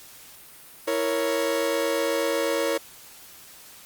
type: chord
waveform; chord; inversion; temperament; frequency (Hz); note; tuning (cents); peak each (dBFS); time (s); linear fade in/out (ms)
40% pulse; A# diminished; second; equal; 329.6 / 466.2 / 554.4; E4 / A#4 / C#5; 0 / 0 / 0; -29 / -26 / -25; 0.87-2.78; 10
effects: white hiss -47 dBFS RMS until 3.85 s + Opus 48 kbps